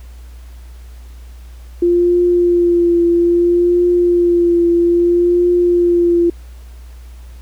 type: tone with vibrato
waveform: sine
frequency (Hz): 347.2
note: F4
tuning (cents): -10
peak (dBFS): -9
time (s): 1.82-6.3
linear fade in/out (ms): 5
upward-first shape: triangle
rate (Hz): 0.61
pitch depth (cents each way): 27
effects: added 60 Hz sine -32 dBFS peak until 7.41 s + pink hiss -49 dBFS RMS until 7.41 s